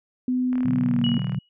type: tone with pitch glide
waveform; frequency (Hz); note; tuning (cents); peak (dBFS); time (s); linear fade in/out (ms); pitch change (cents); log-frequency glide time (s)
sine; 252.3 to 235.4; B3 to A#3; +37 to +17; -20; 0.28-1.18; 2; -120; 0.71-1.07
type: click train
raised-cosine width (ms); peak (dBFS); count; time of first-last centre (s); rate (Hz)
0.5; -24; 33; 0.53-1.346; 39.2
type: chord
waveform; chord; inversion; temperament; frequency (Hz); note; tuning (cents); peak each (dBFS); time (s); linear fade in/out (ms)
sine; B minor; none; equal; 123.47 / 146.83 / 185; B2 / D3 / F#3; 0 / 0 / 0; -28; 0.65-1.39; 5
type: tone with exponential decay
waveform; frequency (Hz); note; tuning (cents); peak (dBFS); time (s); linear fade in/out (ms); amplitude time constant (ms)
sine; 2913; F#7; -28; -24; 1.04-1.49; 2; 97
effects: none